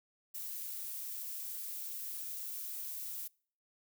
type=noise; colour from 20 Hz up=violet; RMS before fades=-42 dBFS; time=0.34-3.28 s; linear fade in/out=10 ms; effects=noise-tail reverb RT60 0.5 s tail -26 dB re dry